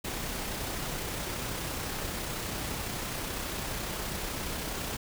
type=noise with amplitude modulation; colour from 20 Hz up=pink; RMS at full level=-34 dBFS; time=0.04-4.97 s; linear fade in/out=10 ms; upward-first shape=sine; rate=31.9 Hz; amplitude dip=25%; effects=none